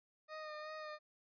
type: tone with vibrato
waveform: 20% pulse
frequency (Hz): 615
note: D#5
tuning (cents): -20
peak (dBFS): -40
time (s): 0.28-0.99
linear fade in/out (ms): 50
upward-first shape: sine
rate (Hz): 2.7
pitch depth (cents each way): 24
effects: resampled to 11025 Hz